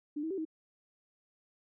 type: tone with pitch steps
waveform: sine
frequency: 295.5 / 320.8 / 385.8 / 317.1 Hz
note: D4 / E4 / G4 / D#4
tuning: +11 / -47 / -28 / +33 cents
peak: -33 dBFS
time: 0.16-0.452 s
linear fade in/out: 10 ms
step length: 73 ms
effects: none